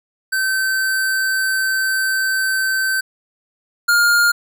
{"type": "tone pair in turn", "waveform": "square", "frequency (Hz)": [1543, 1412.5], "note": ["G6", "F6"], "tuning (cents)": [-28, 19], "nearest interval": "major second", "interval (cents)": 153, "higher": "first", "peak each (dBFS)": [-17, -12], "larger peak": "second", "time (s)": [[0.32, 3.01], [3.88, 4.32]], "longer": "first", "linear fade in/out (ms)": 10, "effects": []}